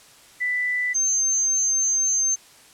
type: tone pair in turn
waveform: sine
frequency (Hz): 1985 / 6302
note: B6 / G8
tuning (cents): +8 / +8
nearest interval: octave + minor sixth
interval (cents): 2000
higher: second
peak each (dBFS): -21 / -18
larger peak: second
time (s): 0.4-0.94 / 0.94-2.36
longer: second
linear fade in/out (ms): 20
effects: white hiss -50 dBFS RMS until 2.73 s + low-pass 10000 Hz 12 dB/octave